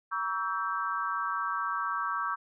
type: tone cluster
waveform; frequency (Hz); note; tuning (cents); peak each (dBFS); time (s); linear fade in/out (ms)
sine; 949 / 1134 / 1314 / 1570; A#5 / C#6 / E6 / G6; +31 / +39 / -6 / +2; -38 / -32 / -34 / -36; 0.11-2.36; 20
effects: none